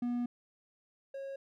triangle tone pair in turn, 242.3 / 545.8 Hz, B3 / C#5, -33 / -27 cents, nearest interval octave + major second, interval 1406 cents, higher second, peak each -29 / -37 dBFS, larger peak first, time 0.02-0.26 / 1.14-1.36 s, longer first, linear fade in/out 5 ms, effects none

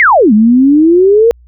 sine exponential two-way sweep, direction down then up, 2217 to 206.3 to 476.7 Hz, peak -3 dBFS, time 0-1.31 s, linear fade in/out 0 ms, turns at 0.33 s, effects added 60 Hz sine -38 dBFS peak until 1.47 s

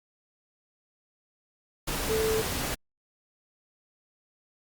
sine tone in noise, 440 Hz, A4, in tune, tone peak -25 dBFS, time 2.09-2.42 s, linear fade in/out 10 ms, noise pink, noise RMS -31 dBFS, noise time 1.87-2.75 s, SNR +3 dB, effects Opus 48 kbps

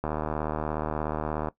click train, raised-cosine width 1 ms, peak -15 dBFS, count 112, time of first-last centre 0.04-1.485 s, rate 76.8 Hz, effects noise-tail reverb RT60 0.1 s tail -18 dB re dry

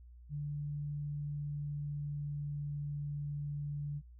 sine tone with pitch glide, 146.4 to 145.47 Hz, D3 to D3, -5 to -16 cents, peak -36 dBFS, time 0.29-4.02 s, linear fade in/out 50 ms, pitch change -11 cents, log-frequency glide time 0.94-2.78 s, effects added 60 Hz sine -52 dBFS peak until 4.19 s

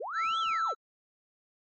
sine linear two-way sweep, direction up then down, 367.8 to 3485 to 367.8 Hz, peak -34 dBFS, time 0-0.74 s, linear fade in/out 10 ms, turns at 0.39 s
triangle tone, 1326 Hz, E6, 10 cents sharp, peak -25 dBFS, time 0.13-0.75 s, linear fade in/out 50 ms
effects tanh soft clip ceiling -20 dBFS + MP3 32 kbps

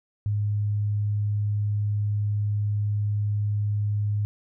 sine tone, 103.83 Hz, G#2, in tune, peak -22 dBFS, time 0.26-4.25 s, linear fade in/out 0 ms, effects none

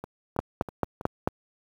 two click trains, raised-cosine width 1 ms, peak -22 / -9 dBFS, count 4 / 5, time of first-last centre 0.04-1.011 / 0.39-1.275 s, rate 3.09 / 4.52 Hz, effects high-pass 60 Hz 12 dB/octave + 8-bit

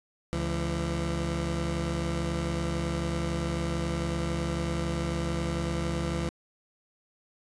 20% pulse tone pair together, 71 / 169.1 Hz, C#2 / E3, +42 / +44 cents, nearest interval octave + minor third, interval 1502 cents, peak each -26 dBFS, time 0.33-6.29 s, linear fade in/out 0 ms, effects resampled to 22050 Hz

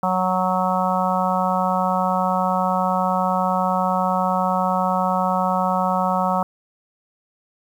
harmonic tone, 185 Hz, F#3, in tune, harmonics 1 / 3 / 4 / 5 / 6 / 7, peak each -24 / -26 / -23 / -24 / -26 / -26 dBFS, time 0.03-6.43 s, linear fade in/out 2 ms, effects 8-bit

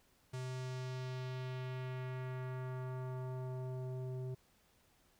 square tone with low-pass filter sweep, 128.4 Hz, C3, 32 cents flat, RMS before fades -42 dBFS, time 0.33-4.35 s, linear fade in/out 10 ms, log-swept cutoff 8400 to 440 Hz, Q 1.2, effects pink hiss -71 dBFS RMS until 5.19 s

